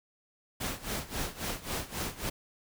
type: noise with tremolo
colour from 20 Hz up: pink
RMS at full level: -33 dBFS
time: 0.6-2.3 s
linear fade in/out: 10 ms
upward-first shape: sine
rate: 3.7 Hz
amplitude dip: 85%
effects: none